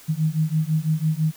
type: beating tone pair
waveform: sine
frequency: 153.9 / 159.9 Hz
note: D#3 / D#3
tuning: -19 / +48 cents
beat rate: 6 Hz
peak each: -22 dBFS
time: 0.08-1.32 s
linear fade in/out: 20 ms
effects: white hiss -47 dBFS RMS until 1.36 s

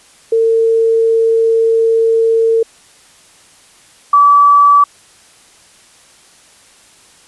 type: tone pair in turn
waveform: sine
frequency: 452.9 / 1151.2 Hz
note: A#4 / D6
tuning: -50 / -35 cents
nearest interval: octave + major third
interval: 1615 cents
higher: second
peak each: -8 / -4 dBFS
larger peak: second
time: 0.32-2.63 / 4.13-4.84 s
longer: first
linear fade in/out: 5 ms
effects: white hiss -45 dBFS RMS until 7.27 s + resampled to 24000 Hz

